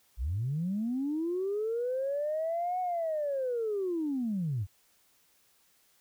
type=linear two-way sweep; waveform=sine; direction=up then down; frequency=50.5 to 740 to 86.9 Hz; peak=-28 dBFS; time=0.17-4.67 s; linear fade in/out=50 ms; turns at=2.8 s; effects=tanh soft clip ceiling -24 dBFS + white hiss -67 dBFS RMS until 6 s